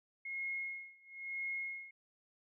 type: tone with tremolo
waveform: sine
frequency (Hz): 2158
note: C#7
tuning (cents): -47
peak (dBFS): -36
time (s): 0.25-1.91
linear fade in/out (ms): 5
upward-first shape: sine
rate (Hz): 1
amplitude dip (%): 95
effects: none